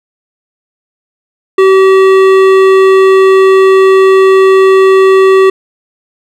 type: tone with hard clipping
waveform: triangle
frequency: 382.6 Hz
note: G4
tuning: 42 cents flat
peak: -4 dBFS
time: 1.58-5.5 s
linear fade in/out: 5 ms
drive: 17 dB
effects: none